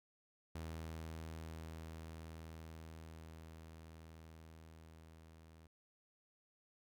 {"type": "tone with level ramp", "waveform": "sawtooth", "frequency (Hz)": 80.6, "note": "E2", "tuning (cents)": -38, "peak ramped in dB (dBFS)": [-40, -55], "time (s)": [0.55, 5.67], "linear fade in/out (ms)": 5, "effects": []}